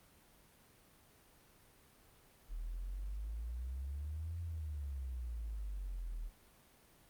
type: exponential two-way sweep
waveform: sine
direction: up then down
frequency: 38.04 to 85.9 to 38.04 Hz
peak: -39 dBFS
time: 2.48-6.31 s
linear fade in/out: 50 ms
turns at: 4.4 s
effects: pink hiss -65 dBFS RMS until 7.09 s + Opus 32 kbps